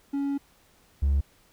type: tone pair in turn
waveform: triangle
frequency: 280 / 70 Hz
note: C#4 / C#2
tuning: +18 / +18 cents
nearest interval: 2 octaves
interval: 2400 cents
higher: first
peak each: -23 / -17 dBFS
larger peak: second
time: 0.13-0.38 / 1.02-1.21 s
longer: first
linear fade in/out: 10 ms
effects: tanh soft clip ceiling -15 dBFS + pink hiss -61 dBFS RMS until 1.52 s